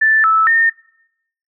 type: tone with pitch steps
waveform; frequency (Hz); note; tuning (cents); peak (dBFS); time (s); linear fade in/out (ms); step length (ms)
sine; 1762 / 1310 / 1824; A6 / E6 / A#6; +2 / -11 / -38; -9; 0.01-0.7; 10; 230
effects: noise-tail reverb RT60 0.8 s tail -22 dB re dry